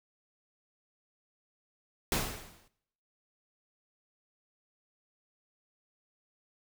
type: noise with exponential decay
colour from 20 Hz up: pink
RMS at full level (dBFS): -27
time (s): 2.12-2.68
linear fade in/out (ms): 2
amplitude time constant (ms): 120
effects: noise-tail reverb RT60 0.8 s tail -21 dB re dry